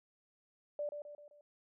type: tone with echo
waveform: sine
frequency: 587.3 Hz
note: D5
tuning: in tune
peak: -35 dBFS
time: 0.79-0.89 s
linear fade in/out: 2 ms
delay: 130 ms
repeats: 4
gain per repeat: -6 dB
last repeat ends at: 1.41 s
effects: none